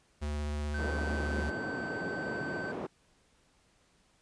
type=tone with vibrato; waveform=square; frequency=74 Hz; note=D2; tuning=14 cents sharp; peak=-33 dBFS; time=0.21-1.51 s; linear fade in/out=20 ms; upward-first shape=square; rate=16 Hz; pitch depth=11 cents each way
type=tone; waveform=triangle; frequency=1538 Hz; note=G6; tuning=33 cents flat; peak=-36 dBFS; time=0.74-2.72 s; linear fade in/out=5 ms
type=band-pass noise; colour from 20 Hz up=white; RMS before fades=-38 dBFS; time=0.78-2.87 s; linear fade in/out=10 ms; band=150 to 520 Hz; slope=12 dB/octave
effects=pink hiss -68 dBFS RMS until 4.21 s + resampled to 22050 Hz